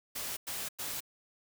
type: noise bursts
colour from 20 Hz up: white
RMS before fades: -38 dBFS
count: 3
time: 0.15-1.006 s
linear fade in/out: 10 ms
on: 220 ms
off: 98 ms
effects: none